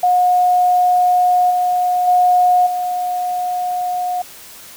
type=tone with level steps; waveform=sine; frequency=722 Hz; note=F#5; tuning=43 cents flat; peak=-10 / -13 / -9 / -17 dBFS; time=0.03-4.22 s; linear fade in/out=5 ms; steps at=1.5 / 2.07 / 2.66 s; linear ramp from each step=10 ms; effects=white hiss -38 dBFS RMS until 4.76 s